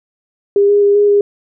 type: tone with pitch steps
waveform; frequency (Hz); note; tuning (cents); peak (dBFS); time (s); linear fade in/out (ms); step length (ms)
sine; 402.8 / 409 / 404.7 / 411.5 / 407.3; G4 / G#4 / G#4 / G#4 / G#4; +47 / -26 / -45 / -16 / -34; -7; 0.56-1.21; 2; 130
effects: none